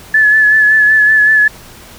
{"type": "tone with vibrato", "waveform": "sine", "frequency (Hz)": 1725, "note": "A6", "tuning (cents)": -35, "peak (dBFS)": -5, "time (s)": [0.14, 1.48], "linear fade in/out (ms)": 5, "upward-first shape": "sine", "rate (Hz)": 5.3, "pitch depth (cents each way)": 30, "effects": ["pink hiss -36 dBFS RMS until 1.98 s"]}